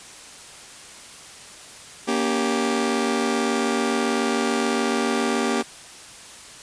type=chord; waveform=sawtooth; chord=G diminished; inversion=first; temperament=just; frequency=235.2 / 282.2 / 392 Hz; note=Bb3 / Db4 / G4; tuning=+16 / +31 / 0 cents; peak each=-20 / -23 / -21 dBFS; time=2.07-5.63 s; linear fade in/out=20 ms; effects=white hiss -42 dBFS RMS until 6.62 s + resampled to 22050 Hz